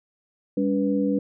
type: tone cluster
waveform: sine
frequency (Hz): 200.4 / 284.1 / 490.8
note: G3 / C#4 / B4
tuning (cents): +38 / +43 / -11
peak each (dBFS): -24 / -23 / -27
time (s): 0.57-1.19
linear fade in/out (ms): 5
effects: none

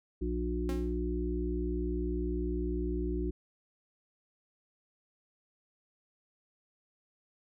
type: harmonic tone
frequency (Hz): 60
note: B1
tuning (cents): -49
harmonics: 1 / 3 / 5 / 6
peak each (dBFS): -33 / -40 / -37 / -36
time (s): 0.21-3.31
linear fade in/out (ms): 10
type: tone with exponential decay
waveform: sawtooth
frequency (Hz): 268.9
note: C4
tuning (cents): +47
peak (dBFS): -32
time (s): 0.69-1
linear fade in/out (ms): 1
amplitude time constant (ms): 67
effects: none

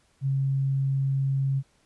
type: tone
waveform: sine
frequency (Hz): 136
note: C#3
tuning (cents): -33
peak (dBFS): -22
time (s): 0.21-1.63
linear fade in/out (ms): 50
effects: pink hiss -65 dBFS RMS until 1.85 s + resampled to 24000 Hz

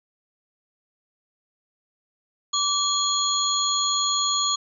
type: tone cluster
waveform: sine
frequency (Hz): 1154 / 3334 / 4214 / 6770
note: D6 / G#7 / C8 / G#8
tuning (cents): -31 / +6 / +12 / +32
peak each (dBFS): -26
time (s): 2.53-4.56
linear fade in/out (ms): 10
effects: none

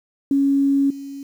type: tone with level steps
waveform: sine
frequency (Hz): 277.2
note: C#4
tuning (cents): 0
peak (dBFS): -14 / -30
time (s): 0.31-1.23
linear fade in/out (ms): 2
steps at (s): 0.9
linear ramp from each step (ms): 5
effects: 8-bit

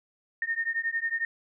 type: beating tone pair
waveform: sine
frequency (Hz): 1827 / 1838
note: A#6 / A#6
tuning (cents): -35 / -25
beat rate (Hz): 11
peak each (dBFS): -30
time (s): 0.42-1.25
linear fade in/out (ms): 2
effects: none

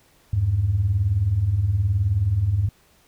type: beating tone pair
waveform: sine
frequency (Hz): 82.4 / 101.4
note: E2 / G#2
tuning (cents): 0 / -41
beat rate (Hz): 19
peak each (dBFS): -24 / -18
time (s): 0.33-2.69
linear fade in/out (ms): 5
effects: tanh soft clip ceiling -10 dBFS + pink hiss -58 dBFS RMS until 3.07 s

